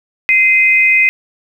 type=tone pair together; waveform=sine; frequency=2071 / 2506 Hz; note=C7 / D#7; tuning=-18 / +12 cents; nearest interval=minor third; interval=330 cents; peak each=-10 dBFS; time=0.29-1.09 s; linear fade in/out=0 ms; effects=7-bit